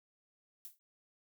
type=noise with exponential decay; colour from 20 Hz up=violet; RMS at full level=-44 dBFS; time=0.65-0.79 s; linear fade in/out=0 ms; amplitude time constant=30 ms; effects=none